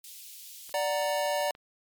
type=high-pass noise; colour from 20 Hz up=white; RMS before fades=-46 dBFS; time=0.04-0.73 s; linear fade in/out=2 ms; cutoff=2900 Hz; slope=24 dB/octave
type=clicks; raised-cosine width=0.3 ms; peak=-34 dBFS; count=7; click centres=0.694 / 1.018 / 1.091 / 1.262 / 1.407 / 1.481 / 1.551 s
type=chord; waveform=square; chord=D augmented; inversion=none; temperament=equal; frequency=587.3 / 740 / 932.3 Hz; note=D5 / F#5 / A#5; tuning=0 / 0 / 0 cents; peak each=-29 / -34 / -34 dBFS; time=0.74-1.51 s; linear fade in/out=2 ms
effects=MP3 96 kbps